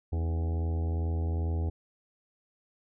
harmonic tone with a mistuned harmonic, 82.41 Hz, E2, in tune, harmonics 1 / 2 / 3 / 4 / 5 / 6 / 7 / 8 / 9 / 10, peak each -27 / -42 / -44 / -43 / -44 / -48 / -54 / -55 / -50 / -53 dBFS, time 0.12-1.7 s, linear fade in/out 10 ms, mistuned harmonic 4, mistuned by -69 cents, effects none

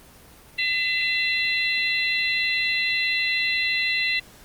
harmonic tone with a mistuned harmonic, 674 Hz, E5, 38 cents sharp, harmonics 3 / 4 / 5 / 6, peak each -24 / -25 / -34 / -28 dBFS, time 0.58-4.2 s, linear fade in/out 10 ms, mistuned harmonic 5, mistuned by +41 cents, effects pink hiss -49 dBFS RMS until 4.44 s + Opus 24 kbps

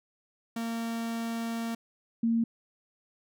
45% pulse / sine tone pair in turn, 229.7 / 229.7 Hz, A#3 / A#3, -25 / -25 cents, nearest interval unison, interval 0 cents, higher neither, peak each -31 / -23 dBFS, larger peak second, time 0.56-1.75 / 2.23-2.44 s, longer first, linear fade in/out 5 ms, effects none

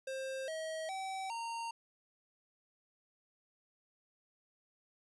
square tone with pitch steps, 530 / 637.6 / 767.1 / 922.8 Hz, C5 / D#5 / G5 / A#5, +22 / +42 / -38 / -18 cents, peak -39 dBFS, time 0.07-1.71 s, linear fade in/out 5 ms, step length 410 ms, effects resampled to 24000 Hz + 12-bit

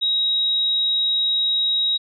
sine tone, 3810 Hz, A#7, 37 cents sharp, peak -17 dBFS, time 0.01-1.98 s, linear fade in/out 20 ms, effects none

